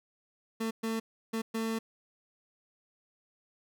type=tone bursts at uneven times; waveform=30% pulse; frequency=224.5 Hz; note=A3; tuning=35 cents sharp; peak=-28 dBFS; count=4; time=0.6-0.71 / 0.83-1 / 1.33-1.42 / 1.54-1.79 s; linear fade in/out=10 ms; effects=none